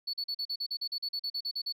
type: tone bursts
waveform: sine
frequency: 4435 Hz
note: C#8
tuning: in tune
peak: -29 dBFS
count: 16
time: 0.07-1.725 s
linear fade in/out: 10 ms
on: 65 ms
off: 41 ms
effects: tanh soft clip ceiling -29 dBFS